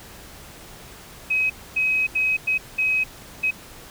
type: tone bursts at uneven times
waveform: sine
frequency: 2538 Hz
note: D#7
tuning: 34 cents sharp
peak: -18 dBFS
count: 6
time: 1.3-1.5 / 1.76-2.07 / 2.15-2.37 / 2.47-2.58 / 2.78-3.04 / 3.43-3.51 s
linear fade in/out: 10 ms
effects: pink hiss -43 dBFS RMS until 3.9 s